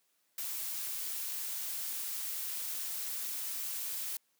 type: noise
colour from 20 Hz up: blue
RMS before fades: -38 dBFS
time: 0.38-4.17 s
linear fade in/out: 2 ms
effects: white hiss -75 dBFS RMS until 4.39 s + high-pass 150 Hz 12 dB/octave